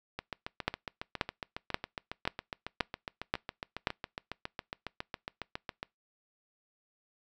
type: two click trains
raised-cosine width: 0.3 ms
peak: -11 / -20 dBFS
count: 7 / 42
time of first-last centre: 0.68-3.871 / 0.19-5.83 s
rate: 1.88 / 7.27 Hz
effects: noise-tail reverb RT60 0.2 s tail -25 dB re dry